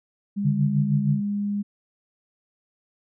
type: tone with pitch glide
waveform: sine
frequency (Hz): 201.8 to 203.8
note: G#3 to G#3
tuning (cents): -49 to -32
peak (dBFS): -23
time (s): 0.36-1.63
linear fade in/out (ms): 20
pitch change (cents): +17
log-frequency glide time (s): 0.62-1.04
type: tone with tremolo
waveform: sine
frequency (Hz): 144.6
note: D3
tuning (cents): -27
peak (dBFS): -17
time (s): 0.44-1.21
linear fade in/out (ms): 20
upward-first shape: sine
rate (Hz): 6.4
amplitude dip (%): 75
effects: none